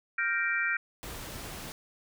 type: chord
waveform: sine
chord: G minor seventh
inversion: third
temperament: equal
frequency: 1396.9 / 1568 / 1864.7 / 2349 Hz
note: F6 / G6 / Bb6 / D7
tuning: 0 / 0 / 0 / 0 cents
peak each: -32 dBFS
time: 0.18-0.77 s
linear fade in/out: 5 ms
type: noise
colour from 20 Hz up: pink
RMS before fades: -41 dBFS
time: 1.03-1.72 s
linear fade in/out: 0 ms
effects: none